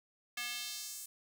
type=tone with high-pass filter sweep; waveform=square; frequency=241.3 Hz; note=B3; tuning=40 cents flat; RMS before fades=-42 dBFS; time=0.37-1.06 s; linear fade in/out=5 ms; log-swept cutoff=2000 to 8700 Hz; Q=1.3; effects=none